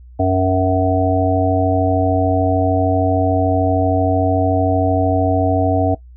harmonic tone, 93.3 Hz, F#2, 15 cents sharp, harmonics 1 / 3 / 5 / 7 / 8, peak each -18 / -18 / -22 / -18 / -20 dBFS, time 0.19-5.95 s, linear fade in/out 10 ms, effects noise-tail reverb RT60 0.1 s tail -19 dB re dry + added 61 Hz sine -37 dBFS peak until 6.16 s

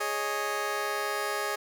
15% pulse chord, Ab suspended fourth, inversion none, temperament just, 415.3 / 553.7 / 623 Hz, Ab4 / Db5 / Eb5, 0 / -2 / +2 cents, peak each -26 / -29 / -29 dBFS, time 0-1.56 s, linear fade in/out 10 ms, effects none

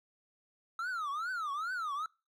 triangle tone with vibrato, 1300 Hz, E6, 24 cents flat, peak -32 dBFS, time 0.79-2.06 s, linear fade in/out 2 ms, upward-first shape triangle, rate 2.4 Hz, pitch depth 300 cents each way, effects noise-tail reverb RT60 0.3 s tail -24 dB re dry

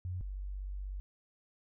sine tone pair in turn, 90.6 / 48.15 Hz, F#2 / G1, -36 / -30 cents, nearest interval major seventh, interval 1094 cents, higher first, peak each -35 / -37 dBFS, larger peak first, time 0.05-0.21 / 0.21-1 s, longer second, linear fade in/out 0 ms, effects none

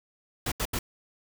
pink noise bursts, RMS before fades -29 dBFS, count 3, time 0.46-0.79 s, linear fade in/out 5 ms, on 58 ms, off 78 ms, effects none

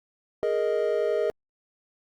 triangle chord, Ab suspended second, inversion none, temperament equal, 415.3 / 466.2 / 622.3 Hz, Ab4 / Bb4 / Eb5, 0 / 0 / 0 cents, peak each -25 dBFS, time 0.43-1.3 s, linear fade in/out 0 ms, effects Opus 48 kbps

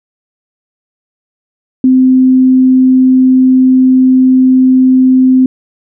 sine tone, 258.3 Hz, C4, 22 cents flat, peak -3 dBFS, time 1.84-5.46 s, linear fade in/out 2 ms, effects none

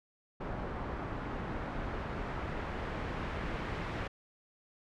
pink noise with low-pass filter sweep, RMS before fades -38 dBFS, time 0.4-4.08 s, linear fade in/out 10 ms, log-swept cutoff 1200 to 2200 Hz, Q 0.89, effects none

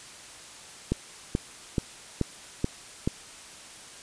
click train, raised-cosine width 3 ms, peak -11 dBFS, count 6, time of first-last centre 0.92-3.075 s, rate 2.32 Hz, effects white hiss -46 dBFS RMS until 4.02 s + resampled to 22050 Hz

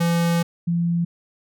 square / sine tone pair in turn, 169.7 / 170.67 Hz, F3 / F3, -49 / -40 cents, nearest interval unison, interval 9 cents, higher second, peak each -18 dBFS, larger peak neither, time 0-0.43 / 0.67-1.05 s, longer first, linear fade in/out 10 ms, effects none

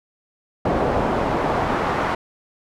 brown noise with band-pass filter sweep, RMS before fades -21 dBFS, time 0.65-2.15 s, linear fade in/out 5 ms, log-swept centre 650 to 1100 Hz, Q 1.1, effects none

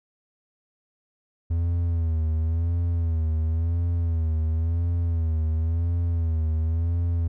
triangle tone with vibrato, 82.4 Hz, E2, in tune, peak -19 dBFS, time 1.5-7.28 s, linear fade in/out 10 ms, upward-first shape sine, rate 0.95 Hz, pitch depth 70 cents each way, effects none

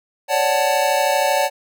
square chord, D major seventh, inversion third, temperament equal with one note detuned, 554.4 / 587.3 / 748.2 / 880 Hz, C#5 / D5 / F#5 / A5, 0 / 0 / +19 / 0 cents, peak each -22 dBFS, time 0.28-1.5 s, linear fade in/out 50 ms, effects none

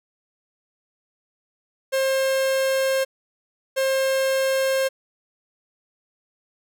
45% pulse tone pair in turn, 533 / 533 Hz, C5 / C5, +32 / +32 cents, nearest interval unison, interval 0 cents, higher neither, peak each -19 dBFS, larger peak neither, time 1.92-3.05 / 3.76-4.89 s, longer neither, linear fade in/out 20 ms, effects none

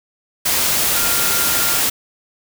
sine tone in noise, 1396.9 Hz, F6, in tune, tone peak -26 dBFS, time 0.95-1.8 s, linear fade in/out 10 ms, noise white, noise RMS -17 dBFS, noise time 0.45-1.9 s, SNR -12 dB, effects none

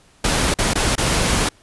pink noise with dropouts, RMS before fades -18 dBFS, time 0.24-1.49 s, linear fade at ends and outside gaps 5 ms, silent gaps 0.541-0.586 / 0.736-0.754 / 0.955-0.979 s, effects pink hiss -53 dBFS RMS until 1.62 s + resampled to 24000 Hz

